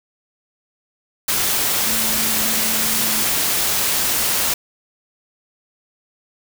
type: tone in noise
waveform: sine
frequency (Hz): 220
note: A3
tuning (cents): 0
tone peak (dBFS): -30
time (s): 1.86-3.23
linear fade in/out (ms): 5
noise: white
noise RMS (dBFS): -19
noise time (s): 1.28-4.54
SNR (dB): -14
effects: none